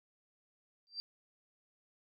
sine tone with exponential growth, 4699 Hz, D8, in tune, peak -34 dBFS, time 0.87-1 s, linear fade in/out 0 ms, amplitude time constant 28 ms, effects none

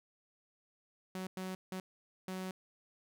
sawtooth tone bursts at uneven times, 186.7 Hz, F#3, 16 cents sharp, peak -35 dBFS, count 4, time 1.15-1.27 / 1.37-1.55 / 1.72-1.8 / 2.28-2.51 s, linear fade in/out 2 ms, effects none

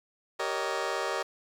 20% pulse chord, Eb dominant seventh, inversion first, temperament just, 388.9 / 466.7 / 560 / 622.3 Hz, G4 / Bb4 / Db5 / Eb5, -14 / +2 / +18 / 0 cents, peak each -30 dBFS, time 0.39-1.23 s, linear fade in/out 10 ms, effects low-pass 7000 Hz 12 dB/octave + 9-bit

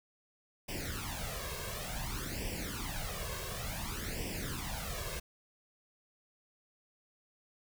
pink noise with flanger, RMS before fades -39 dBFS, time 0.68-5.2 s, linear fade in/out 10 ms, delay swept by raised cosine 0.37 to 1.87 ms, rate 0.56 Hz, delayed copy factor +0.8, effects none

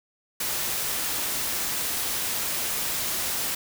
white noise, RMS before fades -28 dBFS, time 0.4-3.55 s, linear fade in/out 5 ms, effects none

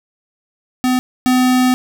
square tone pair in turn, 253.4 / 253.4 Hz, B3 / B3, +45 / +45 cents, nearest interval unison, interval 0 cents, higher neither, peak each -13 / -11 dBFS, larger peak second, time 0.84-0.99 / 1.26-1.74 s, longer second, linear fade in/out 0 ms, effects none

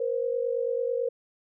sine tone pair together, 473.9 / 523 Hz, A#4 / C5, +28 / -1 cents, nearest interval major second, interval 171 cents, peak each -27 / -29 dBFS, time 0-1.09 s, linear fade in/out 5 ms, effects none

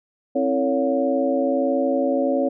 sine tone cluster, 266.1 / 327.5 / 449.5 / 562 / 716 Hz, C4 / E4 / A4 / C#5 / F5, +29 / -11 / +37 / +24 / +43 cents, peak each -22 / -28 / -28 / -21 / -30 dBFS, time 0.35-2.49 s, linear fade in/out 10 ms, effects none

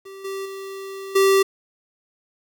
square tone with level steps, 389 Hz, G4, 13 cents flat, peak -38 / -28 / -32 / -14 dBFS, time 0.05-1.43 s, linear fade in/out 10 ms, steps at 0.24 / 0.45 / 1.15 s, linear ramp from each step 10 ms, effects 9-bit

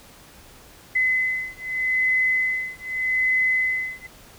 sine beating tone pair, 2030 / 2030.82 Hz, B6 / B6, +47 / +48 cents, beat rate 0.82 Hz, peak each -23 dBFS, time 0.95-4.07 s, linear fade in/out 10 ms, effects pink hiss -48 dBFS RMS until 4.38 s

